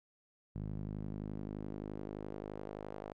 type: tone with band-pass filter sweep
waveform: sawtooth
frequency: 51.6 Hz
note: G#1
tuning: 10 cents flat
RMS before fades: -43 dBFS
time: 0.55-3.13 s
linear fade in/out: 10 ms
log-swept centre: 150 to 610 Hz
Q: 1.3
effects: none